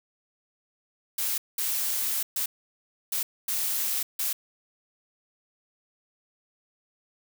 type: noise bursts at uneven times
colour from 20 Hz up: blue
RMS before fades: -28 dBFS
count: 6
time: 1.18-1.38 / 1.58-2.23 / 2.36-2.46 / 3.12-3.23 / 3.48-4.03 / 4.19-4.33 s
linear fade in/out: 5 ms
effects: none